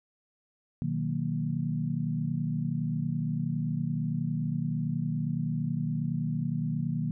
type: chord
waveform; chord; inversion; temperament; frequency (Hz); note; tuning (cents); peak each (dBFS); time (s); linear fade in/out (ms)
sine; B major seventh; none; equal; 123.47 / 155.56 / 185 / 233.1; B2 / D#3 / F#3 / A#3; 0 / 0 / 0 / 0; -35 / -30 / -36 / -34; 0.82-7.11; 0
effects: none